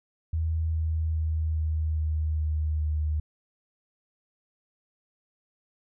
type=tone with pitch steps; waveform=sine; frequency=80.5 / 79.81 / 79.12 / 78.43 / 77.76 / 77.09 / 76.42 Hz; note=E2 / D#2 / D#2 / D#2 / D#2 / D#2 / D#2; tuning=-41 / +45 / +30 / +14 / 0 / -15 / -31 cents; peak=-24 dBFS; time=0.33-3.2 s; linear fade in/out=5 ms; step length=410 ms; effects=none